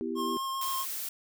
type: chord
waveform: sine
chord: E minor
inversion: second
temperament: equal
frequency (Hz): 246.9 / 329.6 / 392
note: B3 / E4 / G4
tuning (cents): 0 / 0 / 0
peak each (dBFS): -35 / -35 / -35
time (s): 0.01-0.37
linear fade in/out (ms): 0
type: tone with vibrato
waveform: square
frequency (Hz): 1070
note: C6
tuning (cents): +38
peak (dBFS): -32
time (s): 0.15-0.86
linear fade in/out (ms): 50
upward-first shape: triangle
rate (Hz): 7.7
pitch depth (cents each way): 16
type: noise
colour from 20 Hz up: blue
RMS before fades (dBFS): -36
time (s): 0.61-1.09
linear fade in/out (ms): 5
effects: none